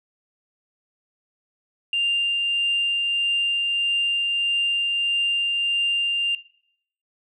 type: tone with tremolo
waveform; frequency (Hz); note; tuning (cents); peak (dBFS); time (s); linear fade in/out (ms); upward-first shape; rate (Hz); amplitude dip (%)
sine; 2794; F7; 0; -18; 1.93-6.35; 2; triangle; 1.6; 25
effects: noise-tail reverb RT60 0.7 s tail -19 dB re dry + tanh soft clip ceiling -15 dBFS